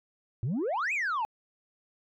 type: exponential two-way sweep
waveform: sine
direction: up then down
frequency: 104.4 to 2608 to 826 Hz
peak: -25 dBFS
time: 0.43-1.25 s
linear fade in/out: 0 ms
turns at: 0.93 s
effects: tanh soft clip ceiling -26 dBFS